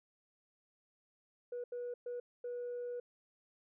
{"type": "tone bursts at uneven times", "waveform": "sine", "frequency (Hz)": 486.2, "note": "B4", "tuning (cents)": -27, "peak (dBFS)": -37, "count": 4, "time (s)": [[1.52, 1.64], [1.72, 1.94], [2.06, 2.2], [2.44, 3]], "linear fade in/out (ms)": 5, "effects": ["tanh soft clip ceiling -36 dBFS"]}